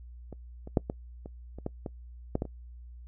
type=clicks; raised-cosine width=2 ms; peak=-28 / -29 / -9 / -18 / -28 / -29 / -18 / -21 / -14 / -17 / -28 dBFS; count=11; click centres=0.327 / 0.674 / 0.772 / 0.899 / 1.259 / 1.586 / 1.664 / 1.862 / 2.354 / 2.421 / 2.453 s; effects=noise-tail reverb RT60 0.1 s tail -23 dB re dry + added 60 Hz sine -44 dBFS peak until 3.07 s